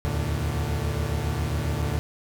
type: tone cluster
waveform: 45% pulse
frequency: 73.2 / 80.5 / 113.1 / 146.7 Hz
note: D2 / E2 / A2 / D3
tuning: -5 / -41 / +48 / -2 cents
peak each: -30 dBFS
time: 0.05-1.99 s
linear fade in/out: 0 ms
effects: none